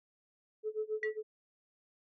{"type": "tone with tremolo", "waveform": "sine", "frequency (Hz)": 431.5, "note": "A4", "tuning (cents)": -34, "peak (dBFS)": -30, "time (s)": [0.63, 1.23], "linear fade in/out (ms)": 50, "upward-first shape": "sine", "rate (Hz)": 7.3, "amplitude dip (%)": 95}
{"type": "tone with exponential decay", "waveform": "sine", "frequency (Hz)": 1948, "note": "B6", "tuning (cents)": -24, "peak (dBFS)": -29, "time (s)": [1.03, 1.17], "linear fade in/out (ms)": 1, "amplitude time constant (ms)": 30}
{"effects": ["tanh soft clip ceiling -25 dBFS"]}